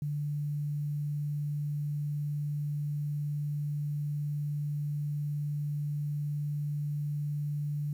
sine tone with quantisation, 146.83 Hz, D3, in tune, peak -30 dBFS, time 0.02-7.93 s, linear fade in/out 2 ms, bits 10, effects none

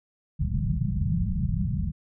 white low-pass noise, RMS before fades -26 dBFS, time 0.39-1.92 s, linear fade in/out 20 ms, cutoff 200 Hz, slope 96 dB/octave, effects none

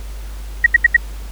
sine tone bursts, 1900 Hz, A#6, 33 cents sharp, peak -4 dBFS, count 4, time 0.64-0.966 s, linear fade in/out 5 ms, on 23 ms, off 78 ms, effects added 50 Hz sine -26 dBFS peak until 1.31 s + pink hiss -41 dBFS RMS until 1.31 s

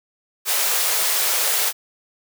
white high-pass noise, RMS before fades -20 dBFS, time 0.45-1.73 s, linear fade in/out 50 ms, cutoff 400 Hz, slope 48 dB/octave, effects none

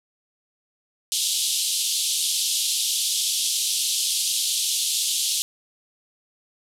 pink band-pass noise, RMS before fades -24 dBFS, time 1.12-5.42 s, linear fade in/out 0 ms, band 3100 to 12000 Hz, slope 48 dB/octave, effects none

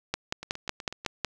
two click trains, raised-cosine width 0.2 ms, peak -21 / -10 dBFS, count 6 / 7, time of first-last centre 0.43-1.05 / 0.14-1.247 s, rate 8.07 / 5.42 Hz, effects none

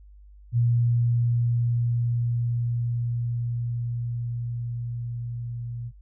sine tone with level ramp, 118.9 Hz, A#2, 35 cents sharp, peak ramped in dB -18 to -31 dBFS, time 0.52-5.92 s, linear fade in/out 50 ms, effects noise-tail reverb RT60 0.1 s tail -22 dB re dry + added 50 Hz sine -46 dBFS peak until 6.01 s

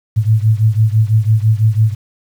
sine beating tone pair, 107.3 / 113.3 Hz, A2 / A#2, -43 / -49 cents, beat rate 6 Hz, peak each -11 / -13 dBFS, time 0.16-1.95 s, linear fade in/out 20 ms, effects 7-bit

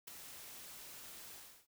white noise with ADSR envelope, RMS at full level -45 dBFS, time 0.07-1.67 s, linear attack 10 ms, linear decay 6 ms, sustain -7 dB, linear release 340 ms, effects none

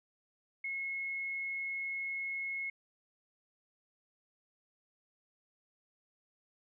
sine tone, 2174 Hz, C#7, 34 cents flat, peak -35 dBFS, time 0.64-2.7 s, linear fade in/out 5 ms, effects none

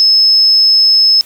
sine tone, 5200 Hz, E8, 24 cents flat, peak -5 dBFS, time 0-1.21 s, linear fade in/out 0 ms, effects white hiss -39 dBFS RMS until 1.25 s

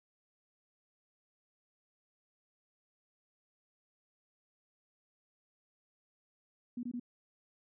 sine tone bursts, 242.9 Hz, B3, 29 cents flat, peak -36 dBFS, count 3, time 6.77-6.998 s, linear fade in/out 5 ms, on 62 ms, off 21 ms, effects none

